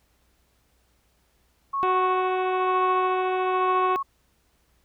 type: tone with tremolo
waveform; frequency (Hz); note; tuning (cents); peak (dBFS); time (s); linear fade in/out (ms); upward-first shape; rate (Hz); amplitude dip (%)
sine; 1100; C#6; -14; -21; 1.73-4.03; 10; sine; 1.1; 70
type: harmonic tone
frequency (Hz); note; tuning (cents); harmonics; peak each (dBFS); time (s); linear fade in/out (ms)
371.3; F#4; +6; 1 / 2 / 3 / 4 / 5 / 6 / 7 / 8 / 9 / 10; -25 / -27 / -37 / -37 / -45 / -42 / -38 / -50 / -49 / -52; 1.83-3.96; 0
effects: added 60 Hz sine -67 dBFS peak until 4.84 s + pink hiss -67 dBFS RMS until 4.84 s